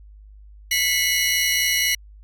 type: tone cluster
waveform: 30% pulse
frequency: 1997 / 2167 / 2927 / 5790 Hz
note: B6 / C#7 / F#7 / F#8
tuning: +19 / -40 / -19 / -38 cents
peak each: -21 dBFS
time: 0.71-1.95 s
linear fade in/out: 5 ms
effects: added 51 Hz sine -42 dBFS peak until 2.23 s